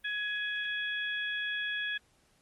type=harmonic tone; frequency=838 Hz; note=G#5; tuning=15 cents sharp; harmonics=2 / 3 / 4; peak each=-33 / -41 / -38 dBFS; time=0.04-1.98 s; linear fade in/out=10 ms; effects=pink hiss -68 dBFS RMS until 2.41 s + Opus 32 kbps